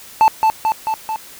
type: tone with echo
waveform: triangle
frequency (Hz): 880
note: A5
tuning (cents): 0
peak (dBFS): -5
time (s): 0.21-0.28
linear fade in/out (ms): 0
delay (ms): 220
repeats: 4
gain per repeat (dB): -3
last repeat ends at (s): 1.16
effects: white hiss -39 dBFS RMS until 1.39 s